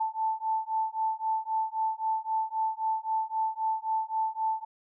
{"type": "beating tone pair", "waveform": "sine", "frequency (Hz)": [880, 883.8], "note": ["A5", "A5"], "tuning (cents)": [0, 7], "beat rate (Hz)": 3.8, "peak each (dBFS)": -30, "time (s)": [0, 4.65], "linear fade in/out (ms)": 10, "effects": []}